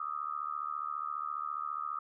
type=tone with amplitude modulation; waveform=sine; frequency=1244.5 Hz; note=D#6; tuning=in tune; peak=-30 dBFS; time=0-1.99 s; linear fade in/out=5 ms; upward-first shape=sine; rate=74.7 Hz; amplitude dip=100%; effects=none